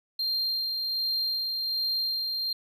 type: tone with tremolo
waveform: triangle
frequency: 4186 Hz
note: C8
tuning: in tune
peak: -24 dBFS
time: 0.19-2.53 s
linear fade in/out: 5 ms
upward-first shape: sine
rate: 1.3 Hz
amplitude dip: 30%
effects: none